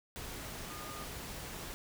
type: tone in noise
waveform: sine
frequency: 1219 Hz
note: D#6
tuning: 36 cents flat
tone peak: -48 dBFS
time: 0.7-1.04 s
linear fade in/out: 0 ms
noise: pink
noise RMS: -44 dBFS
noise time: 0.16-1.74 s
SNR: -7 dB
effects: none